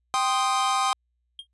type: chord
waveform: 45% pulse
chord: C minor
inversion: second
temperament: equal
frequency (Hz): 784 / 1046.5 / 1244.5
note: G5 / C6 / Eb6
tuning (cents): 0 / 0 / 0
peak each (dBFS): -26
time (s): 0.14-0.93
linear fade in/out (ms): 0
type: tone with exponential decay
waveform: triangle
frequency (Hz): 3221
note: G7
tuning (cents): +46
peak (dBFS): -30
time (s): 1.39-1.47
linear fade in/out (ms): 2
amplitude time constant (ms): 16
effects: added 60 Hz sine -70 dBFS peak until 1.53 s + resampled to 24000 Hz